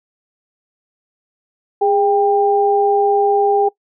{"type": "tone pair together", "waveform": "sine", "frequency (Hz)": [409.9, 794.2], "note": ["G#4", "G5"], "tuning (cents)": [-23, 22], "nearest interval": "major seventh", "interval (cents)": 1145, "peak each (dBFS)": -14, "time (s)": [1.81, 3.69], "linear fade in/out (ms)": 10, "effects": ["noise-tail reverb RT60 0.1 s tail -22 dB re dry"]}